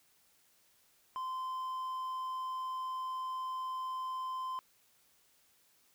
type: tone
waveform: triangle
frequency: 1034 Hz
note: C6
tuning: 21 cents flat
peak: -34 dBFS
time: 1.16-4.59 s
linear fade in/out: 0 ms
effects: white hiss -69 dBFS RMS until 5.94 s